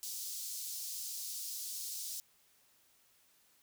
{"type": "high-pass noise", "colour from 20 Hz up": "pink", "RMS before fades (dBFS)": -42, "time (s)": [0.03, 2.2], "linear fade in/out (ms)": 0, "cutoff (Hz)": 4700, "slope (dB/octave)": 24, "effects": ["white hiss -69 dBFS RMS until 3.62 s"]}